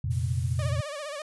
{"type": "chord", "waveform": "sine", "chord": "F suspended fourth", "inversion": "none", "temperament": "just", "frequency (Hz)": [87.31, 116.41, 130.96], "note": ["F2", "Bb2", "C3"], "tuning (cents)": [0, -2, 2], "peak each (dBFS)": [-29, -29, -30], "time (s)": [0.04, 0.81], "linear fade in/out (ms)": 5}
{"type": "noise", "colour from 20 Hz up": "blue", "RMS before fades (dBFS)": -45, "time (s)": [0.1, 0.72], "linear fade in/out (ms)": 20}
{"type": "tone with vibrato", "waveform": "sawtooth", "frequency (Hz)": 587.3, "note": "D5", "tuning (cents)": 0, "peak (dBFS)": -30, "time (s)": [0.59, 1.22], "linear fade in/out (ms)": 2, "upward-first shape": "sine", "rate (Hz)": 15, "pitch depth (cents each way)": 91}
{"effects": ["resampled to 24000 Hz"]}